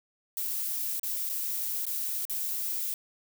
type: noise with dropouts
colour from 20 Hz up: violet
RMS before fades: -32 dBFS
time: 0.37-2.94 s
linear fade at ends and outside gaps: 1 ms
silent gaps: 0.996-1.032 / 1.292-1.298 / 1.854-1.866 / 2.252-2.297 s
effects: none